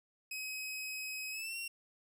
sawtooth tone with pitch glide, 2540 to 2738 Hz, D#7 to F7, +35 to -35 cents, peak -36 dBFS, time 0.31-1.68 s, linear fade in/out 5 ms, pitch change +130 cents, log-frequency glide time 1.31-1.56 s, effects none

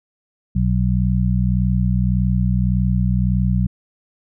harmonic tone, 61.74 Hz, B1, in tune, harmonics 1 / 2 / 3, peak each -19 / -19 / -19 dBFS, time 0.55-3.67 s, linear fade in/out 10 ms, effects none

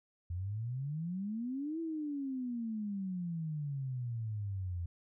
sine exponential two-way sweep, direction up then down, 84.5 to 333.3 to 84.5 Hz, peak -35 dBFS, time 0.3-4.86 s, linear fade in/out 5 ms, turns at 1.8 s, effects none

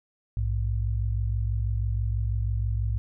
sine tone pair together, 59.25 / 105.4 Hz, A#1 / G#2, +29 / +26 cents, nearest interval minor seventh, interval 997 cents, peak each -26 / -27 dBFS, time 0.37-2.98 s, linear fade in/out 0 ms, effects none

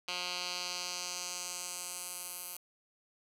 10% pulse tone with band-pass filter sweep, 178.7 Hz, F3, 40 cents sharp, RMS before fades -40 dBFS, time 0.08-2.57 s, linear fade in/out 5 ms, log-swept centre 3600 to 12000 Hz, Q 1.7, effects none

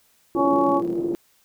harmonic tone, 280 Hz, C#4, 18 cents sharp, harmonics 1 / 2 / 3 / 4, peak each -23 / -23 / -23 / -23 dBFS, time 0.35-0.82 s, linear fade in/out 50 ms
sine tone with tremolo, 342.7 Hz, F4, 33 cents flat, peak -21 dBFS, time 0.35-1.15 s, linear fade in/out 0 ms, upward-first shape square, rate 19 Hz, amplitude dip 35%
white band-pass noise, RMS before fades -32 dBFS, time 0.36-1.15 s, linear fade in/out 5 ms, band 160 to 450 Hz, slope 24 dB/octave
effects white hiss -61 dBFS RMS until 1.44 s

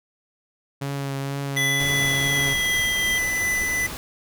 sawtooth tone with vibrato, 138.59 Hz, C#3, in tune, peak -22 dBFS, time 0.81-2.54 s, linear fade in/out 10 ms, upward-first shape triangle, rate 2.1 Hz, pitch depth 24 cents each way
square tone with tremolo, 2000 Hz, B6, 21 cents sharp, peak -21 dBFS, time 1.56-3.87 s, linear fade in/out 10 ms, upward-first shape triangle, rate 2.7 Hz, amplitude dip 25%
sine tone with pitch glide, 3388 to 3198 Hz, G#7 to G7, +34 to +34 cents, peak -26 dBFS, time 1.57-3.18 s, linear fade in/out 0 ms, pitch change -100 cents, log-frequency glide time 2.03-3.03 s
pink noise, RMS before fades -33 dBFS, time 1.8-3.97 s, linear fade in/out 0 ms
effects none

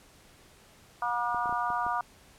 harmonic tone, 240.1 Hz, B3, 49 cents flat, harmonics 3 / 4 / 5 / 6, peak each -33 / -31 / -32 / -37 dBFS, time 1.02-2.01 s, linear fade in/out 2 ms
clicks, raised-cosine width 2 ms, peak -30 dBFS, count 6, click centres 1.346 / 1.458 / 1.494 / 1.526 / 1.703 / 1.865 s
effects pink hiss -57 dBFS RMS until 2.38 s + low-pass 12000 Hz 12 dB/octave

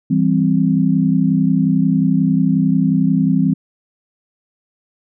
sine chord, C major, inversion first, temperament equal, 164.81 / 196 / 261.6 Hz, E3 / G3 / C4, 0 / 0 / 0 cents, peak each -16 dBFS, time 0.1-3.54 s, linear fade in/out 10 ms, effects none

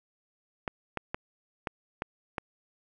clicks, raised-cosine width 0.5 ms, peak -16 dBFS, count 6, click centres 0.678 / 0.973 / 1.145 / 1.672 / 2.021 / 2.382 s, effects none

